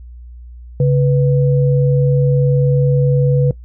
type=tone pair together; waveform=sine; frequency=138.59 / 493.9 Hz; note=C#3 / B4; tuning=0 / 0 cents; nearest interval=octave + minor seventh; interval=2200 cents; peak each=-10 / -17 dBFS; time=0.8-3.51 s; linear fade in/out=2 ms; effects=noise-tail reverb RT60 0.1 s tail -20 dB re dry + added 60 Hz sine -32 dBFS peak until 3.64 s